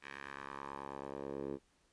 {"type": "tone with band-pass filter sweep", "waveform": "10% pulse", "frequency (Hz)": 69.3, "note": "C#2", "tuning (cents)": 0, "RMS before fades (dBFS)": -45, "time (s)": [0.01, 1.59], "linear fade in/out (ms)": 50, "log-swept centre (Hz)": [2100, 380], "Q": 2, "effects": ["pink hiss -73 dBFS RMS until 1.92 s", "resampled to 22050 Hz"]}